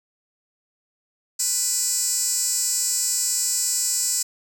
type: tone with high-pass filter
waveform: 15% pulse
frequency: 493.9 Hz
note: B4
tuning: in tune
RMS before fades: -23 dBFS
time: 1.39-4.23 s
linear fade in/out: 10 ms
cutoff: 6900 Hz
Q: 7.6
effects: none